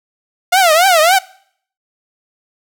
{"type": "tone with vibrato", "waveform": "sawtooth", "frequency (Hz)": 693, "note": "F5", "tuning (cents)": -14, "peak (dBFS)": -4, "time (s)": [0.52, 1.19], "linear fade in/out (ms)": 10, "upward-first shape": "triangle", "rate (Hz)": 3.6, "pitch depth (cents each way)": 240, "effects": ["noise-tail reverb RT60 0.6 s tail -22 dB re dry"]}